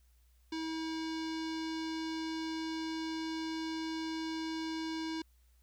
square tone with low-pass filter, 321.2 Hz, E4, 45 cents flat, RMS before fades -38 dBFS, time 0.52-5.22 s, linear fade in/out 5 ms, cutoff 4800 Hz, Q 2.5, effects added 60 Hz sine -63 dBFS peak until 5.62 s + white hiss -75 dBFS RMS until 5.62 s

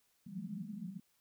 white band-pass noise, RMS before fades -44 dBFS, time 0.26-1 s, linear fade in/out 5 ms, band 160 to 220 Hz, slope 96 dB/octave, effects white hiss -75 dBFS RMS until 1.2 s

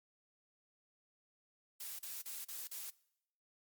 blue noise bursts, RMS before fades -45 dBFS, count 5, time 1.8-2.902 s, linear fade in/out 5 ms, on 190 ms, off 38 ms, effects noise-tail reverb RT60 0.8 s tail -22 dB re dry + MP3 96 kbps

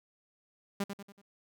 sawtooth tone with echo, 200 Hz, G3, 35 cents sharp, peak -26 dBFS, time 0.8-0.84 s, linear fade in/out 5 ms, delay 94 ms, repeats 4, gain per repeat -7 dB, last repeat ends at 1.216 s, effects none

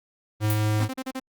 square tone, 106.8 Hz, G#2, 49 cents sharp, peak -21 dBFS, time 0.4-0.89 s, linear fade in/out 50 ms
violet noise with exponential decay, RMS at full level -26 dBFS, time 0.5-0.66 s, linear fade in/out 1 ms, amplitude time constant 33 ms
sawtooth tone bursts, 261.6 Hz, C4, in tune, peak -25 dBFS, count 5, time 0.8-1.199 s, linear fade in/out 10 ms, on 51 ms, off 36 ms
effects Opus 24 kbps

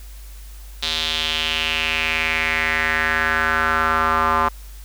square tone with band-pass filter sweep, 79.7 Hz, D#2, 42 cents sharp, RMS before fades -20 dBFS, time 0.82-4.49 s, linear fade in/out 10 ms, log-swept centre 3800 to 1100 Hz, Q 4, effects added 50 Hz sine -35 dBFS peak until 4.84 s + white hiss -47 dBFS RMS until 4.84 s

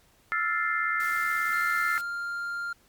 sine chord, F major seventh, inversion third, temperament equal, 1318.5 / 1396.9 / 1760 / 2093 Hz, E6 / F6 / A6 / C7, 0 / 0 / 0 / 0 cents, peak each -30 dBFS, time 0.32-1.98 s, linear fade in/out 0 ms
white noise, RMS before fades -44 dBFS, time 1-2.01 s, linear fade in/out 0 ms
triangle tone, 1396.9 Hz, F6, in tune, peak -28 dBFS, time 1.53-2.73 s, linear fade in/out 5 ms
effects pink hiss -62 dBFS RMS until 2.88 s + MP3 96 kbps

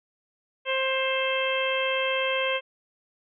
harmonic tone, 528 Hz, C5, 16 cents sharp, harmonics 1 / 2 / 3 / 4 / 5 / 6, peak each -27 / -32 / -34 / -32 / -30 / -32 dBFS, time 0.65-2.61 s, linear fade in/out 50 ms, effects none

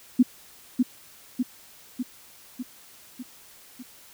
sine tone with echo, 250 Hz, B3, 21 cents sharp, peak -12 dBFS, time 0.19-0.23 s, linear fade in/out 10 ms, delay 600 ms, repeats 6, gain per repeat -4 dB, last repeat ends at 3.83 s, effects white hiss -51 dBFS RMS until 4.13 s

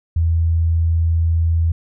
sine tone, 82.6 Hz, E2, 4 cents sharp, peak -13 dBFS, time 0.16-1.72 s, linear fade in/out 5 ms, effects none

